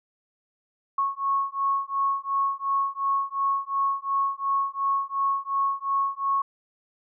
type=beating tone pair; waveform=sine; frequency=1099 / 1101.8 Hz; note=C#6 / C#6; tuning=-15 / -11 cents; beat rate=2.8 Hz; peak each=-26 dBFS; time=0.98-6.42 s; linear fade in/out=5 ms; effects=none